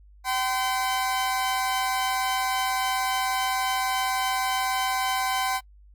sawtooth tone pair together, 768 / 1025.2 Hz, G5 / C6, -36 / -36 cents, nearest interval perfect fourth, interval 500 cents, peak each -22 / -24 dBFS, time 0.24-5.61 s, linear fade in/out 50 ms, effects noise-tail reverb RT60 0.1 s tail -26 dB re dry + added 50 Hz sine -49 dBFS peak until 5.94 s

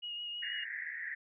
sine tone with vibrato, 2875 Hz, F7, 50 cents sharp, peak -38 dBFS, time 0.02-0.65 s, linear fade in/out 20 ms, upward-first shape sine, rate 6.2 Hz, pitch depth 18 cents each way
white band-pass noise, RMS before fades -41 dBFS, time 0.42-1.15 s, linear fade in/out 10 ms, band 1700 to 2000 Hz, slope 96 dB/octave
effects none

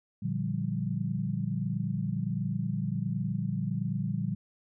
sine chord, G minor seventh, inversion first, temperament equal, 116.54 / 146.83 / 174.61 / 196 Hz, Bb2 / D3 / F3 / G3, 0 / 0 / 0 / 0 cents, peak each -34 dBFS, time 0.22-4.35 s, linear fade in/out 10 ms, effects none

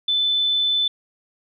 sine tone, 3514 Hz, A7, 3 cents flat, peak -17 dBFS, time 0.08-0.88 s, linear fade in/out 5 ms, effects none

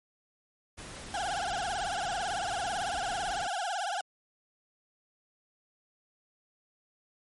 pink noise, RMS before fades -44 dBFS, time 0.77-3.48 s, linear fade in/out 20 ms
35% pulse tone with vibrato, 755 Hz, F#5, 35 cents sharp, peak -29 dBFS, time 1.14-4.01 s, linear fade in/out 2 ms, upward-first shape triangle, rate 18 Hz, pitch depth 210 cents each way
effects MP3 48 kbps

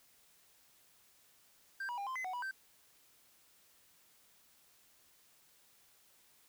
triangle tone with pitch steps, 1577 / 966 / 802 / 1040 / 2038 / 743 / 977 / 1556 Hz, G6 / B5 / G5 / C6 / C7 / F#5 / B5 / G6, +10 / -39 / +39 / -11 / -46 / +7 / -19 / -13 cents, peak -36 dBFS, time 1.8-2.512 s, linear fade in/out 5 ms, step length 89 ms, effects white hiss -67 dBFS RMS until 6.48 s

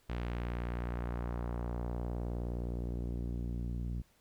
sawtooth tone with low-pass filter sweep, 59.5 Hz, A#1, 36 cents sharp, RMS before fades -37 dBFS, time 0.09-4.02 s, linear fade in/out 10 ms, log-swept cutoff 3100 to 190 Hz, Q 1.1, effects pink hiss -69 dBFS RMS until 4.2 s

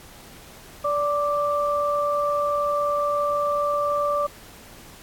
sine tone pair together, 581.3 / 1174.7 Hz, D5 / D6, -18 / 0 cents, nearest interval octave, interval 1218 cents, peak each -23 dBFS, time 0.84-4.27 s, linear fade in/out 10 ms, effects pink hiss -46 dBFS RMS until 5.02 s + AAC 64 kbps

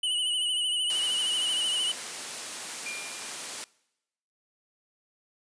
square tone with vibrato, 2960 Hz, F#7, in tune, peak -26 dBFS, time 0.03-1.92 s, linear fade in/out 5 ms, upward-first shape sine, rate 13 Hz, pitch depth 53 cents each way
white high-pass noise, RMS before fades -36 dBFS, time 0.9-3.64 s, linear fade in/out 0 ms, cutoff 220 Hz, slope 12 dB/octave
sine tone with exponential decay, 2400 Hz, D7, 37 cents sharp, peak -32 dBFS, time 2.86-3.69 s, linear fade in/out 2 ms, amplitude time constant 180 ms
effects noise-tail reverb RT60 0.9 s tail -23 dB re dry + resampled to 22050 Hz

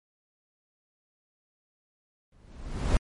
brown noise with exponential growth, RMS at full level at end -20 dBFS, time 2.32-2.97 s, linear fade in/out 1 ms, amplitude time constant 140 ms, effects MP3 48 kbps

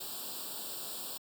white noise with comb filter, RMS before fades -41 dBFS, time 0-1.18 s, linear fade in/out 10 ms, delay 0.24 ms, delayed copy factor +1, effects high-pass 200 Hz 12 dB/octave

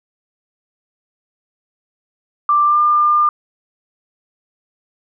sine tone with pitch glide, 1180 to 1200.6 Hz, D6 to D6, +8 to +38 cents, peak -10 dBFS, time 2.49-3.29 s, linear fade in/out 2 ms, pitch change +30 cents, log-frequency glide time 2.65-2.79 s, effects none

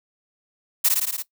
blue noise with echo, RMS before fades -17 dBFS, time 0.84-0.89 s, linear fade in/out 10 ms, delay 56 ms, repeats 6, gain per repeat -2 dB, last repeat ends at 1.226 s, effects noise-tail reverb RT60 0.1 s tail -19 dB re dry

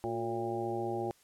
harmonic tone with a mistuned harmonic, 114.4 Hz, A#2, 32 cents flat, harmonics 1 / 2 / 3 / 4 / 5 / 6 / 7, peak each -42 / -43 / -35 / -44 / -42 / -44 / -38 dBFS, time 0.04-1.11 s, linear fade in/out 0 ms, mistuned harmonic 3, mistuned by +62 cents, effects white hiss -65 dBFS RMS until 1.23 s + low-pass 12000 Hz 12 dB/octave

